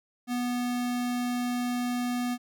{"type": "tone", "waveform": "square", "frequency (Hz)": 245.1, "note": "B3", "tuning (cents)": -13, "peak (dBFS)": -28, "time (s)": [0.27, 2.38], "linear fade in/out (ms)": 50, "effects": []}